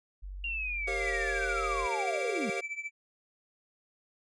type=tone; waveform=sine; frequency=47.35 Hz; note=F#1; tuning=41 cents sharp; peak=-38 dBFS; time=0.22-1.87 s; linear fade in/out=20 ms
type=linear sweep; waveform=sine; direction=down; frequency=2794 to 182.1 Hz; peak=-32 dBFS; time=0.44-2.5 s; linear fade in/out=2 ms
type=chord; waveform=square; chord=G half-diminished seventh; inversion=none; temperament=equal with one note detuned; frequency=392 / 466.2 / 545.2 / 698.5 Hz; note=G4 / Bb4 / Db5 / F5; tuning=0 / 0 / -29 / 0 cents; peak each=-38 / -40 / -40 / -40 dBFS; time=0.87-2.61 s; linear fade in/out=10 ms
type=tone with tremolo; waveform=triangle; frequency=2319 Hz; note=D7; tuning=22 cents flat; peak=-30 dBFS; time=0.99-2.91 s; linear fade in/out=50 ms; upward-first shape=triangle; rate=14 Hz; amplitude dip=90%
effects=resampled to 22050 Hz